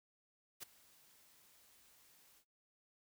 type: noise with ADSR envelope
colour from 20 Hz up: white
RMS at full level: -45 dBFS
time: 0.6-2.45 s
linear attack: 30 ms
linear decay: 8 ms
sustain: -22 dB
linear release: 75 ms
effects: noise-tail reverb RT60 0.2 s tail -23 dB re dry